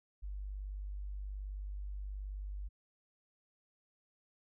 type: tone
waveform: sine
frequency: 49.39 Hz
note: G1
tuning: 14 cents sharp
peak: -39 dBFS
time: 0.22-2.69 s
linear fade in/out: 20 ms
effects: none